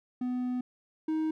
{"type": "tone pair in turn", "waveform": "triangle", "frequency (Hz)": [249.7, 314.6], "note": ["B3", "D#4"], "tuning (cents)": [19, 19], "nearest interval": "major third", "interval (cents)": 400, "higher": "second", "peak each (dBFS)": [-27, -25], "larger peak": "second", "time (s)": [[0.21, 0.61], [1.08, 1.31]], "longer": "first", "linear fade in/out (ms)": 5, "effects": []}